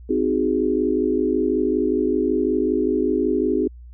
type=chord; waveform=sine; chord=Ab dominant seventh; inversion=first; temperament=equal with one note detuned; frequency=258.6 / 311.1 / 370 / 415.3 Hz; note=C4 / Eb4 / Gb4 / Ab4; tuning=-20 / 0 / 0 / 0 cents; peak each=-23 dBFS; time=0.09-3.68 s; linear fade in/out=10 ms; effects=added 60 Hz sine -38 dBFS peak until 3.93 s